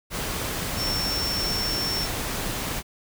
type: tone in noise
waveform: sine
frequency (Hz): 5430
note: F8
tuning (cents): -50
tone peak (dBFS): -26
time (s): 0.76-2.08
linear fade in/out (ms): 50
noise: pink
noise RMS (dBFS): -29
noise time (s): 0.1-2.83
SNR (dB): 0
effects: none